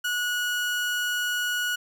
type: tone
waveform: 30% pulse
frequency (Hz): 1460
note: F#6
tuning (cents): -24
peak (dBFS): -22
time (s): 0.04-1.76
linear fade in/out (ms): 10
effects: none